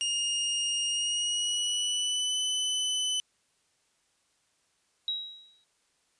sawtooth tone with pitch glide, 2844 to 3013 Hz, F7 to F#7, +31 to +31 cents, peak -24 dBFS, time 0.01-3.2 s, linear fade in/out 0 ms, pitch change +100 cents, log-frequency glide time 0.87-2.38 s
sine tone with exponential decay, 3847 Hz, B7, 46 cents flat, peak -26 dBFS, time 5.08-5.64 s, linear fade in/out 1 ms, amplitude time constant 120 ms
effects white hiss -71 dBFS RMS until 6.19 s + resampled to 22050 Hz

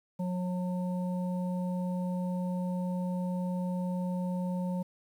harmonic tone, 180.9 Hz, F#3, 39 cents flat, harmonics 1 / 3 / 5, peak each -30 / -40 / -44 dBFS, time 0.19-4.83 s, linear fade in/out 10 ms, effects 10-bit

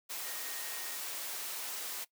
sine tone in noise, 1864.7 Hz, A#6, in tune, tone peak -51 dBFS, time 0.23-0.98 s, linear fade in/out 20 ms, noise white, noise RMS -40 dBFS, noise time 0.09-2.05 s, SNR -14 dB, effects noise-tail reverb RT60 0.1 s tail -19 dB re dry + high-pass 400 Hz 12 dB/octave

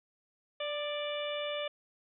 harmonic tone with a mistuned harmonic, 587.3 Hz, D5, in tune, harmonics 1 / 2 / 3 / 4 / 5 / 6, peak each -35 / -44 / -47 / -43 / -42 / -43 dBFS, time 0.6-1.68 s, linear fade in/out 5 ms, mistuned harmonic 2, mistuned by +23 cents, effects none

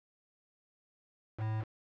triangle tone with quantisation, 109.4 Hz, A2, 9 cents flat, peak -30 dBFS, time 1.37-1.65 s, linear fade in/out 50 ms, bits 7, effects low-pass 2000 Hz 12 dB/octave

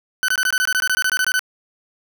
40% pulse tone bursts, 1507 Hz, F#6, 31 cents sharp, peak -15 dBFS, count 16, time 0.23-1.393 s, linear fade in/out 0 ms, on 53 ms, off 21 ms, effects none

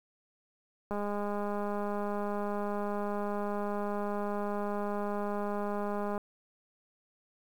click train, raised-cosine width 1 ms, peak -22 dBFS, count 1081, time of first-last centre 0.91-6.178 s, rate 205 Hz, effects 9-bit

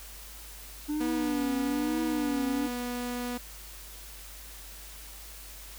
triangle tone with vibrato, 293.7 Hz, D4, in tune, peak -26 dBFS, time 0.88-2.68 s, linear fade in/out 20 ms, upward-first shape triangle, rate 1.1 Hz, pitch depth 150 cents each way
sawtooth tone with pitch glide, 243.3 to 244.7 Hz, B3 to B3, -26 to -16 cents, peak -28 dBFS, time 1-3.38 s, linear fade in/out 10 ms, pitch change +10 cents, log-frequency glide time 2.43-2.56 s
effects added 50 Hz sine -47 dBFS peak until 5.78 s + white hiss -47 dBFS RMS until 5.78 s

